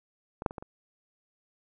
clicks, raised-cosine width 1 ms, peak -22 / -11 / -26 / -23 / -28 dBFS, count 5, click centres 0.421 / 0.462 / 0.509 / 0.582 / 0.625 s, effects none

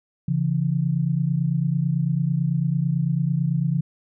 sine tone pair together, 138.59 / 167.61 Hz, C#3 / E3, 0 / +29 cents, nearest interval minor third, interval 329 cents, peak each -22 dBFS, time 0.28-3.81 s, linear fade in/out 5 ms, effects none

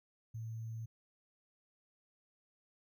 sine tone with sample-and-hold, 112.7 Hz, A2, 42 cents sharp, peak -40 dBFS, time 0.34-0.86 s, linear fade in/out 10 ms, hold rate 6300 Hz, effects none

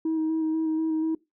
sine tone with vibrato, 318.2 Hz, D#4, 39 cents sharp, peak -21 dBFS, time 0.05-1.15 s, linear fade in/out 5 ms, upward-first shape square, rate 4.1 Hz, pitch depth 14 cents each way, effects noise-tail reverb RT60 0.2 s tail -21 dB re dry + tanh soft clip ceiling -21 dBFS

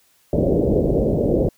white low-pass noise, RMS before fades -18 dBFS, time 0.33-1.49 s, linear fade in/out 2 ms, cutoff 570 Hz, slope 48 dB/octave, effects white hiss -59 dBFS RMS until 1.57 s

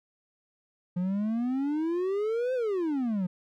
triangle exponential two-way sweep, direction up then down, 174.61 to 523.3 to 174.61 Hz, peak -24 dBFS, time 0.96-3.27 s, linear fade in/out 10 ms, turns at 2.54 s, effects none

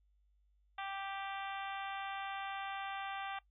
harmonic tone, 392 Hz, G4, in tune, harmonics 2 / 3 / 4 / 5 / 6 / 7 / 8 / 9, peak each -42 / -46 / -48 / -51 / -53 / -52 / -54 / -54 dBFS, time 0.78-3.39 s, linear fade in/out 5 ms, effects noise-tail reverb RT60 0.1 s tail -19 dB re dry + added 50 Hz sine -69 dBFS peak until 3.5 s

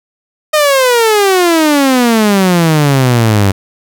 sawtooth exponential sweep, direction down, 622.3 to 95.3 Hz, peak -3 dBFS, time 0.53-3.52 s, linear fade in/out 10 ms, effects none

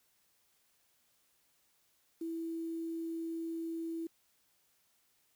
sine tone with quantisation, 329.6 Hz, E4, in tune, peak -36 dBFS, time 2.21-4.07 s, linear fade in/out 5 ms, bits 10, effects white hiss -73 dBFS RMS until 5.35 s

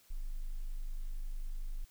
triangle tone, 25.48 Hz, G#0, 32 cents flat, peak -31 dBFS, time 0.1-1.85 s, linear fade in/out 10 ms, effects tanh soft clip ceiling -33 dBFS + white hiss -65 dBFS RMS until 1.9 s

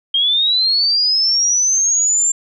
sine linear sweep, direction up, 3184 to 7360 Hz, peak -12 dBFS, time 0.14-2.32 s, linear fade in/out 5 ms, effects none

